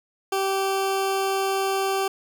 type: tone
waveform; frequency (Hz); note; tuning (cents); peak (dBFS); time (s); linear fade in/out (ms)
20% pulse; 387.9; G4; -18; -17; 0.32-2.08; 5
effects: none